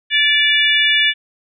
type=harmonic tone; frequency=581 Hz; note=D5; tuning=19 cents flat; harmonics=3 / 4 / 5 / 6; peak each=-17 / -17 / -17 / -17 dBFS; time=0.1-1.14 s; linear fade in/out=50 ms; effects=none